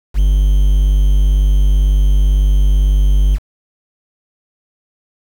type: tone with quantisation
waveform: triangle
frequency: 49 Hz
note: G1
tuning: in tune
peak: -6 dBFS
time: 0.14-3.39 s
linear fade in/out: 50 ms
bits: 6
effects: none